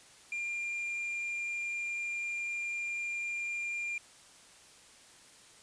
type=tone; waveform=triangle; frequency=2396 Hz; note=D7; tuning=34 cents sharp; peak=-32 dBFS; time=0.32-3.98 s; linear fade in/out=2 ms; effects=white hiss -57 dBFS RMS until 5.62 s + resampled to 22050 Hz